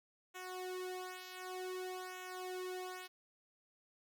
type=tone with flanger; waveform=sawtooth; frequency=368.2 Hz; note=F#4; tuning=8 cents flat; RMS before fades=-45 dBFS; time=0.34-3.08 s; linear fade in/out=20 ms; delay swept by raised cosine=0.21 to 2.61 ms; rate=0.54 Hz; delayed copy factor=-0.9; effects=none